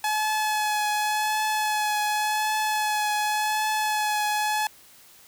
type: tone with vibrato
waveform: sawtooth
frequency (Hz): 851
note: G#5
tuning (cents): +42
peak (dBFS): -19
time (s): 0.04-4.67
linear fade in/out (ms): 2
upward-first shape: triangle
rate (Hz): 0.89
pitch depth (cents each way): 21
effects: white hiss -52 dBFS RMS until 5.27 s